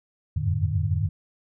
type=tone cluster; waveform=sine; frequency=85.4 / 92.2 / 99.7 / 110 / 149.9 Hz; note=F2 / F#2 / G2 / A2 / D3; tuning=-38 / -6 / +30 / 0 / +36 cents; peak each=-28 dBFS; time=0.36-1.09 s; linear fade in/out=10 ms; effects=none

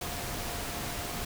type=tone in noise; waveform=sine; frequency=702 Hz; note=F5; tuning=9 cents sharp; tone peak=-45 dBFS; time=0.01-1.25 s; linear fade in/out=5 ms; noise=pink; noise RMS=-36 dBFS; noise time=0.01-1.25 s; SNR=-12 dB; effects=none

